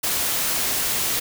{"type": "noise", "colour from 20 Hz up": "white", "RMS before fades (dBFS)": -23, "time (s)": [0.03, 1.2], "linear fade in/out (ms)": 10, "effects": []}